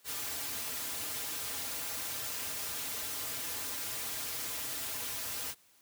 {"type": "noise with comb filter", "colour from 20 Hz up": "white", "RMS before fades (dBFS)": -38, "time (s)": [0.04, 5.55], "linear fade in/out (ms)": 50, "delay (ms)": 5.4, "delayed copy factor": -0.9, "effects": ["white hiss -65 dBFS RMS until 5.81 s", "high-pass 60 Hz 12 dB/octave"]}